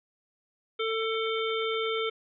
harmonic tone, 445.8 Hz, A4, 23 cents sharp, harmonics 1 / 3 / 5 / 7 / 8, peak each -29 / -34 / -36 / -37 / -38 dBFS, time 0.79-2.1 s, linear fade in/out 10 ms, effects none

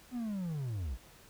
triangle linear sweep, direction down, 255.1 to 51.3 Hz, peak -32 dBFS, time 0.11-0.98 s, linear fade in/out 50 ms, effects pink hiss -58 dBFS RMS until 1.29 s

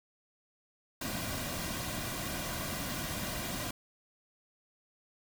pink noise with comb filter, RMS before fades -37 dBFS, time 1.01-3.71 s, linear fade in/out 5 ms, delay 2.3 ms, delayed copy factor -0.6, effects none

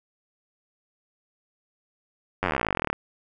slowing click train, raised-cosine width 0.5 ms, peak -9 dBFS, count 29, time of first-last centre 2.43-2.93 s, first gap 10 ms, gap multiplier 1.04, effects none

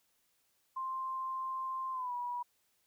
sine tone with pitch glide, 1049 to 973.1 Hz, C6 to B5, +4 to -26 cents, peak -35 dBFS, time 0.76-2.43 s, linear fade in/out 10 ms, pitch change -130 cents, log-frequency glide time 1.92-2.13 s, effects white hiss -75 dBFS RMS until 2.86 s

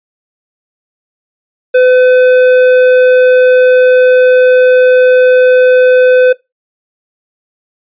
sine tone with tanh clipping, 506 Hz, B4, 42 cents sharp, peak -5 dBFS, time 1.74-6.33 s, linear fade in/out 10 ms, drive 12 dB, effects noise-tail reverb RT60 0.2 s tail -21 dB re dry + resampled to 8000 Hz

